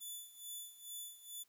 5% pulse tone with tremolo, 3482 Hz, A7, 19 cents flat, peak -36 dBFS, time 0-1.44 s, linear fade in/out 20 ms, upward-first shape sine, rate 2.3 Hz, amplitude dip 80%, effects white hiss -75 dBFS RMS until 1.48 s

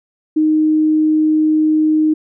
sine tone, 310 Hz, D#4, 6 cents flat, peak -10 dBFS, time 0.36-2.14 s, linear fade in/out 10 ms, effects none

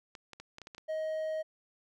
clicks, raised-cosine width 0.2 ms, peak -29 dBFS, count 8, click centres 0.152 / 0.333 / 0.4 / 0.584 / 0.617 / 0.671 / 0.748 / 0.781 s
triangle tone, 629 Hz, D#5, 19 cents sharp, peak -30 dBFS, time 0.88-1.43 s, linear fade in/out 20 ms
effects none

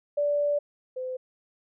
sine tone pair in turn, 582 / 511.8 Hz, D5 / C5, -16 / -38 cents, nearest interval major second, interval 222 cents, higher first, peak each -22 / -30 dBFS, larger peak first, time 0.17-0.59 / 0.96-1.17 s, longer first, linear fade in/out 10 ms, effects none

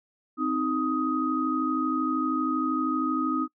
sine tone cluster, 260.7 / 313.5 / 1253 Hz, C4 / D#4 / D#6, -6 / +13 / +12 cents, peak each -28 dBFS, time 0.37-3.48 s, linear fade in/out 50 ms, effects noise-tail reverb RT60 0.1 s tail -24 dB re dry

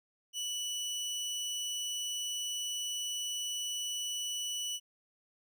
25% pulse tone, 2960 Hz, F#7, in tune, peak -31 dBFS, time 0.33-4.8 s, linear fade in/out 50 ms, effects none

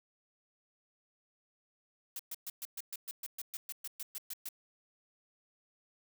blue noise bursts, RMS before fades -41 dBFS, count 16, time 2.16-4.488 s, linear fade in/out 2 ms, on 33 ms, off 120 ms, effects none

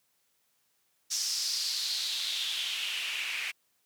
white noise with band-pass filter sweep, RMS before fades -33 dBFS, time 1.1-3.52 s, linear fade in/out 20 ms, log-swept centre 5700 to 2300 Hz, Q 4.2, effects white hiss -73 dBFS RMS until 3.85 s + high-pass 80 Hz 12 dB/octave

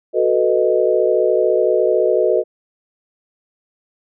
sine chord, B dominant seventh, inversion second, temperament equal, 370 / 440 / 493.9 / 622.3 Hz, F#4 / A4 / B4 / D#5, 0 / 0 / 0 / 0 cents, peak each -18 dBFS, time 0.13-2.44 s, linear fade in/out 50 ms, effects none

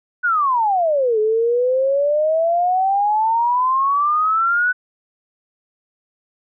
sine exponential two-way sweep, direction down then up, 1500 to 424.4 to 1500 Hz, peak -14 dBFS, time 0.23-4.73 s, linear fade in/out 20 ms, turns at 1.19 s, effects none

